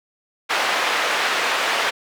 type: band-pass noise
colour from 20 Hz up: white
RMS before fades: -21 dBFS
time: 0.49-1.91 s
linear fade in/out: 20 ms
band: 530 to 2400 Hz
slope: 12 dB/octave
effects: none